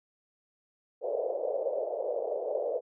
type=band-pass noise; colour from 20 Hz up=white; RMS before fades=-32 dBFS; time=1.01-2.81 s; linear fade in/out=50 ms; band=460 to 610 Hz; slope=48 dB/octave; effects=none